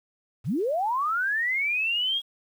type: linear sweep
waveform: sine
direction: up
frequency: 82.41 to 3322 Hz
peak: -23 dBFS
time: 0.44-2.22 s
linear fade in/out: 50 ms
effects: 9-bit